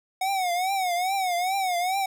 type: tone with vibrato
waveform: square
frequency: 740 Hz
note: F#5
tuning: in tune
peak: -24 dBFS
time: 0.21-2.06 s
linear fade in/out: 5 ms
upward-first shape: triangle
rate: 2.4 Hz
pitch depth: 130 cents each way
effects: none